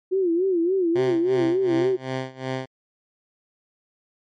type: tone with vibrato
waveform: sine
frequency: 358.2 Hz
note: F4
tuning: 44 cents sharp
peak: -18 dBFS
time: 0.11-1.97 s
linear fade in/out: 20 ms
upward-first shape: sine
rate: 3.5 Hz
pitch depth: 140 cents each way
type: tone with tremolo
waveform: 10% pulse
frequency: 130.81 Hz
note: C3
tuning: in tune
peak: -16 dBFS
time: 0.95-2.66 s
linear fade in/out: 10 ms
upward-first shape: sine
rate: 2.7 Hz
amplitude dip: 90%
effects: low-pass 4000 Hz 12 dB/octave + MP3 64 kbps